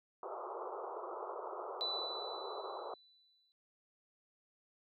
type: band-pass noise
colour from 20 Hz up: pink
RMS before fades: -44 dBFS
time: 0.23-2.94 s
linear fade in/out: 2 ms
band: 360 to 1300 Hz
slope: 96 dB/octave
type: tone with exponential decay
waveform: sine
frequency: 3981 Hz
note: B7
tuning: 13 cents sharp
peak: -34 dBFS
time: 1.81-3.52 s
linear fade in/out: 0 ms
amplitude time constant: 370 ms
effects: none